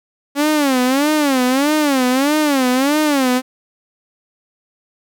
sawtooth tone with vibrato, 277.2 Hz, C#4, in tune, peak -9 dBFS, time 0.35-3.42 s, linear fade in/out 50 ms, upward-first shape sine, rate 1.6 Hz, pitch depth 180 cents each way, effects none

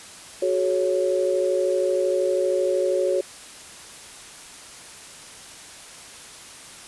sine chord, F# suspended second, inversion none, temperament equal with one note detuned, 370 / 422.8 / 554.4 Hz, F#4 / G#4 / C#5, 0 / +31 / 0 cents, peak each -23 / -27 / -22 dBFS, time 0.42-3.21 s, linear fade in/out 5 ms, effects white hiss -42 dBFS RMS until 6.87 s + resampled to 24000 Hz

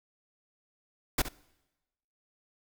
pink noise with echo, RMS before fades -26 dBFS, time 1.18-1.22 s, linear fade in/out 5 ms, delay 67 ms, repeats 1, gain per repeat -12 dB, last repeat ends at 1.287 s, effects noise-tail reverb RT60 1.0 s tail -23 dB re dry

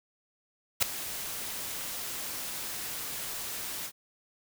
white noise with ADSR envelope, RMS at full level -21 dBFS, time 0.8-3.92 s, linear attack 25 ms, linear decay 4 ms, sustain -16 dB, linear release 65 ms, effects none

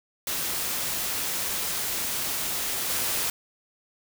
white noise with level steps, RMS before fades -29 / -27 dBFS, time 0.27-3.3 s, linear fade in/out 2 ms, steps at 2.89 s, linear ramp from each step 10 ms, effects none

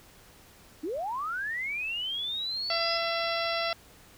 sine linear sweep, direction up, 277.2 to 5130 Hz, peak -30 dBFS, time 0.83-2.98 s, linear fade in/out 10 ms
harmonic tone, 672 Hz, E5, 33 cents sharp, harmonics 1 / 2 / 3 / 4 / 5 / 6 / 7 / 8, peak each -31 / -34 / -36 / -37 / -38 / -39 / -39 / -40 dBFS, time 2.7-3.73 s, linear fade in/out 2 ms
effects pink hiss -55 dBFS RMS until 4.17 s

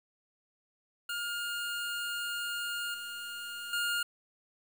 25% pulse tone with level steps, 1415 Hz, F6, 22 cents sharp, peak -30 / -35 / -26 dBFS, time 1.09-4.03 s, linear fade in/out 5 ms, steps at 2.94 / 3.73 s, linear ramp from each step 2 ms, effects 9-bit

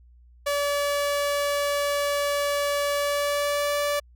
sawtooth tone with pitch glide, 574 to 580.3 Hz, D5 to D5, -40 to -21 cents, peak -19 dBFS, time 0.46-4 s, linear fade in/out 10 ms, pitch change +19 cents, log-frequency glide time 2.93-3.78 s, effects added 60 Hz sine -50 dBFS peak until 4.15 s

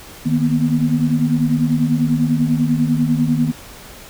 sine tone cluster, 154 / 237.1 / 247.2 Hz, D#3 / A#3 / B3, -17 / +30 / +2 cents, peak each -18 dBFS, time 0.25-3.52 s, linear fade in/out 20 ms, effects pink hiss -38 dBFS RMS until 4.09 s

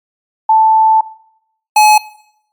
sine / square tone pair in turn, 880 / 850.5 Hz, A5 / G#5, 0 / +41 cents, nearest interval minor second, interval 59 cents, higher first, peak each -5 dBFS, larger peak neither, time 0.49-1.01 / 1.76-1.98 s, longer first, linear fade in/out 5 ms, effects noise-tail reverb RT60 0.7 s tail -19 dB re dry + MP3 96 kbps

